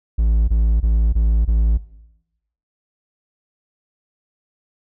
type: tone bursts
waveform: triangle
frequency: 55.2 Hz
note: A1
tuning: 6 cents sharp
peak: -11 dBFS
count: 5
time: 0.18-1.776 s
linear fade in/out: 10 ms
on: 300 ms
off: 24 ms
effects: noise-tail reverb RT60 0.9 s tail -17 dB re dry

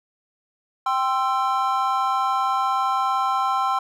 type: chord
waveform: triangle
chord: C major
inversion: second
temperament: equal with one note detuned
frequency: 784 / 1046.5 / 1332.3 Hz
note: G5 / C6 / E6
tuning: 0 / 0 / +18 cents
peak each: -22 / -21 / -23 dBFS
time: 0.86-3.79 s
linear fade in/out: 5 ms
effects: none

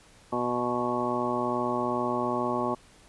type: harmonic tone with a mistuned harmonic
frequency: 122.4 Hz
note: B2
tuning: 15 cents flat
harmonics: 1 / 2 / 3 / 4 / 5 / 6 / 7 / 8 / 9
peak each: -41 / -32 / -32 / -38 / -33 / -40 / -33 / -40 / -32 dBFS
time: 0.32-2.75 s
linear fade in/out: 10 ms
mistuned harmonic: 8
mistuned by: -16 cents
effects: pink hiss -56 dBFS RMS until 3.08 s + resampled to 24000 Hz

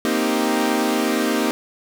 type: chord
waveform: sawtooth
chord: C minor seventh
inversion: third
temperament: equal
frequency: 233.1 / 261.6 / 311.1 / 392 Hz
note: Bb3 / C4 / Eb4 / G4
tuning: 0 / 0 / 0 / 0 cents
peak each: -19 / -20 / -19 / -21 dBFS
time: 0.05-1.51 s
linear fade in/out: 0 ms
effects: none

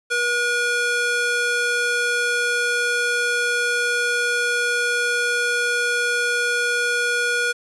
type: tone with high-pass filter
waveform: square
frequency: 481.4 Hz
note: B4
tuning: 44 cents flat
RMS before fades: -21 dBFS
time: 0.1-7.53 s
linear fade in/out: 20 ms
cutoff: 1000 Hz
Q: 5.4
effects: resampled to 24000 Hz + 8-bit

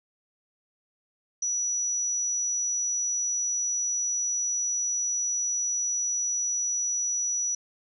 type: tone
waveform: sine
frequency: 5880 Hz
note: F#8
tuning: 12 cents flat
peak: -25 dBFS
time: 1.42-7.55 s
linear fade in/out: 5 ms
effects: none

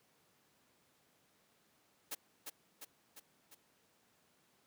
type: noise with echo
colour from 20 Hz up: white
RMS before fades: -41 dBFS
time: 2.11-2.15 s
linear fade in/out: 10 ms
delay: 350 ms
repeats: 4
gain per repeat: -4 dB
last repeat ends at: 3.55 s
effects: pink hiss -72 dBFS RMS until 4.66 s + high-pass 150 Hz 12 dB/octave

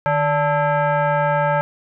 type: tone with frequency modulation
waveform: sine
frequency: 151.5 Hz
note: D#3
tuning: 46 cents flat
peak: -15 dBFS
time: 0.06-1.61 s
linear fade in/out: 0 ms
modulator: 732 Hz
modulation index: 1.7
effects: none

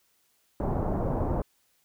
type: low-pass noise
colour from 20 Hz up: pink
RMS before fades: -28 dBFS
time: 0.6-1.42 s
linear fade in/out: 2 ms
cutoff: 910 Hz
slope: 24 dB/octave
effects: white hiss -69 dBFS RMS until 1.84 s

